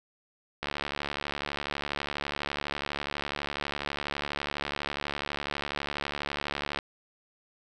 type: click train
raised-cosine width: 0.3 ms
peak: -15 dBFS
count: 445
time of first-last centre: 0.63-6.788 s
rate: 72.1 Hz
effects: none